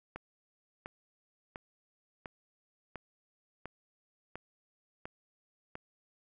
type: click train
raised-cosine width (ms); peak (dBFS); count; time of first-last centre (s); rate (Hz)
0.5; -26; 9; 0.16-5.754; 1.43
effects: none